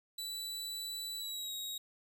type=tone with pitch glide; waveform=sawtooth; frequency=3959 to 3796 Hz; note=B7 to A#7; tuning=+3 to +31 cents; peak=-36 dBFS; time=0.18-1.78 s; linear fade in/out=5 ms; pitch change=-72 cents; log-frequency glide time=1.16-1.53 s; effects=none